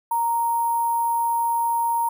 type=tone with sample-and-hold; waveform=sine; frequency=932.3 Hz; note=A#5; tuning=in tune; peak=-19 dBFS; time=0.11-2.09 s; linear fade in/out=5 ms; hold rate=11025 Hz; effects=none